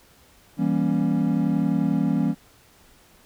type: chord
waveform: triangle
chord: E diminished seventh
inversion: none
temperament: equal with one note detuned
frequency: 164.81 / 196 / 237 / 277.2 Hz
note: E3 / G3 / Bb3 / Db4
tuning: 0 / 0 / +29 / 0 cents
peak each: -23 dBFS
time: 0.57-2.35 s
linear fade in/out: 50 ms
effects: pink hiss -55 dBFS RMS until 3.25 s